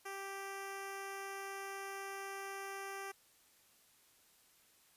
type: tone with notch filter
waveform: 10% pulse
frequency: 392 Hz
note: G4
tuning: in tune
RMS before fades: -45 dBFS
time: 0.05-3.12 s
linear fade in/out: 10 ms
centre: 4100 Hz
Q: 1.9
effects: white hiss -68 dBFS RMS until 4.96 s + resampled to 32000 Hz